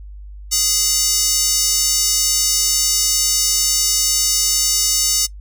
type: tone with high-pass filter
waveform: square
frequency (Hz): 415.3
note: G#4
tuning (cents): 0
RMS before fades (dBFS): -17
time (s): 0.51-5.27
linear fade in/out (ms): 20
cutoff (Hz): 6000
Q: 2.4
effects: noise-tail reverb RT60 0.1 s tail -22 dB re dry + added 50 Hz sine -32 dBFS peak until 5.4 s